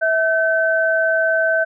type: tone pair together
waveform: sine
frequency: 650 / 1534.4 Hz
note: E5 / G6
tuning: -24 / -37 cents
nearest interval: octave + minor third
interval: 1487 cents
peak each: -17 dBFS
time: 0.01-1.65 s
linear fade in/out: 20 ms
effects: none